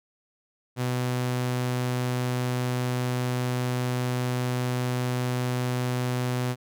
sawtooth tone, 125 Hz, B2, 21 cents sharp, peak -21 dBFS, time 0.76-6.56 s, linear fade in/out 50 ms, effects none

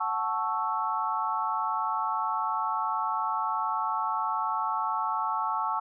sine chord, F# minor seventh, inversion none, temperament equal, 740 / 880 / 1108.7 / 1318.5 Hz, F#5 / A5 / C#6 / E6, 0 / 0 / 0 / 0 cents, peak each -36 / -30 / -31 / -32 dBFS, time 0-5.8 s, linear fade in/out 10 ms, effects none

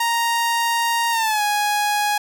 sawtooth tone with pitch glide, 932.3 to 830.6 Hz, A#5 to G#5, 0 to 0 cents, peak -14 dBFS, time 0-2.18 s, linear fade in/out 5 ms, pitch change -200 cents, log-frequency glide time 1.11-1.42 s, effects none

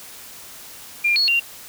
sine tone with pitch steps, 2395 / 4346 / 2771 Hz, D7 / C#8 / F7, +33 / -35 / -14 cents, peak -15 dBFS, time 1.04-1.4 s, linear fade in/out 10 ms, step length 120 ms, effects white hiss -40 dBFS RMS until 1.68 s

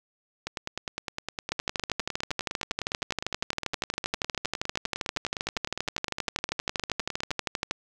two click trains, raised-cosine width 0.2 ms, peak -14 / -10 dBFS, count 68 / 79, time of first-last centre 0.47-7.307 / 1.52-7.71 s, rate 9.8 / 12.6 Hz, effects none

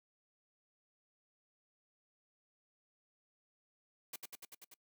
white noise with echo, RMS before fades -44 dBFS, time 4.13-4.16 s, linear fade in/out 5 ms, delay 97 ms, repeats 6, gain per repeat -2 dB, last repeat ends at 4.742 s, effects noise-tail reverb RT60 0.1 s tail -25 dB re dry + high-pass 150 Hz 12 dB/octave

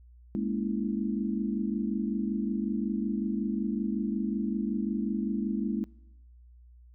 sine chord, A# half-diminished seventh, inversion third, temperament equal with one note detuned, 207.7 / 233.1 / 279.8 / 329.6 Hz, G#3 / A#3 / C#4 / E4, 0 / 0 / +16 / 0 cents, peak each -30 / -33 / -36 / -36 dBFS, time 0.35-5.84 s, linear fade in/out 0 ms, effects noise-tail reverb RT60 0.9 s tail -24 dB re dry + added 60 Hz sine -51 dBFS peak until 6.94 s

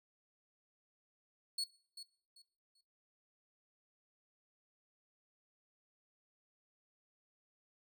35% pulse tone with echo, 4373 Hz, C#8, 24 cents flat, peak -34 dBFS, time 1.58-1.64 s, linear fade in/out 5 ms, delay 390 ms, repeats 3, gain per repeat -12 dB, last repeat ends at 2.81 s, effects noise-tail reverb RT60 0.5 s tail -20 dB re dry

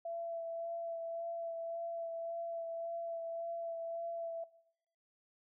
sine tone with vibrato, 670 Hz, E5, 28 cents sharp, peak -38 dBFS, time 0.05-4.44 s, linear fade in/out 5 ms, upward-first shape sine, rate 1.8 Hz, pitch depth 14 cents each way, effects noise-tail reverb RT60 0.8 s tail -20 dB re dry

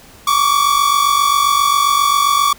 45% pulse tone pair together, 1120.5 / 1168 Hz, C#6 / D6, +18 / -10 cents, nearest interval minor second, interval 72 cents, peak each -14 dBFS, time 0.27-2.53 s, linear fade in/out 5 ms, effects pink hiss -42 dBFS RMS until 2.58 s

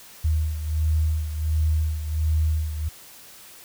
sine beating tone pair, 77.78 / 79.18 Hz, D#2 / D#2, 0 / +31 cents, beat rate 1.4 Hz, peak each -21 / -27 dBFS, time 0.24-2.89 s, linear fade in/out 10 ms, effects white hiss -46 dBFS RMS until 3.64 s

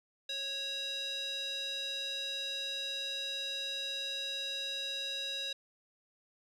square tone with band-pass filter, 551 Hz, C#5, 11 cents flat, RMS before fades -38 dBFS, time 0.29-5.53 s, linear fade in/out 5 ms, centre 3900 Hz, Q 4.4, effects none

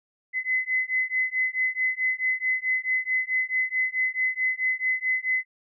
sine beating tone pair, 2029 / 2033.6 Hz, B6 / C7, +46 / -50 cents, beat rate 4.6 Hz, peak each -26 dBFS, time 0.33-5.45 s, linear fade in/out 50 ms, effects none

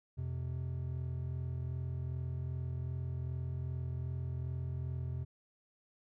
triangle tone pair together, 86 / 128.56 Hz, F2 / C3, -26 / -30 cents, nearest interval perfect fifth, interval 696 cents, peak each -37 / -36 dBFS, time 0.17-5.25 s, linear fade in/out 20 ms, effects none

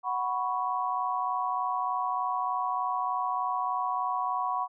sine chord, F# suspended fourth, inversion none, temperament just, 740 / 986.7 / 1110 Hz, F#5 / B5 / C#6, 0 / -2 / +2 cents, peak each -32 / -31 / -31 dBFS, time 0.03-4.68 s, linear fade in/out 50 ms, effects none

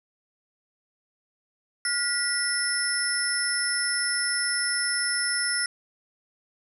sine tone cluster, 1430 / 1953 / 5300 / 10130 Hz, F6 / B6 / E8 / D#9, +41 / -20 / +9 / +30 cents, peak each -30 / -30 / -28 / -29 dBFS, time 1.85-5.66 s, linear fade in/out 2 ms, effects none

